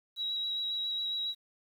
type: tone with vibrato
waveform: sine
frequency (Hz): 3867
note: B7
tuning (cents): -37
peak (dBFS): -31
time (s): 0.16-1.35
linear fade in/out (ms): 50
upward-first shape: square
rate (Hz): 7.3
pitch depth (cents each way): 12
effects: 10-bit